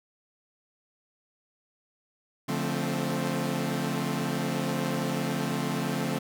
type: chord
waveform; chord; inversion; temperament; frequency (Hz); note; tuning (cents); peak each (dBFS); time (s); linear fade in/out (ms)
sawtooth; D minor seventh; none; equal with one note detuned; 143.89 / 174.61 / 220 / 261.6; D3 / F3 / A3 / C4; -35 / 0 / 0 / 0; -29; 2.48-6.19; 10
effects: none